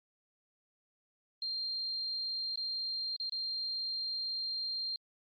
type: tone with dropouts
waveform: sine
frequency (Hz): 4186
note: C8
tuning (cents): 0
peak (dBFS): -34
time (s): 1.42-4.96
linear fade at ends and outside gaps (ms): 2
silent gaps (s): 2.558-2.574 / 3.164-3.199 / 3.296-3.321
effects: Opus 48 kbps